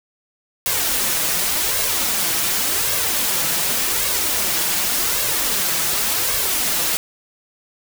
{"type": "noise with flanger", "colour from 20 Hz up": "white", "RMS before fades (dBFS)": -20, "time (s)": [0.66, 6.97], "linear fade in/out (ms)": 0, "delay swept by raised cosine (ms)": [1.8, 6.2], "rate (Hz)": 0.88, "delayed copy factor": 0.55, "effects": []}